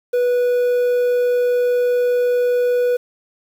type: tone with quantisation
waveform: triangle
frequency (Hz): 490.5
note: B4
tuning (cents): -12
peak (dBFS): -12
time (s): 0.13-2.97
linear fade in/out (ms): 10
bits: 7
effects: none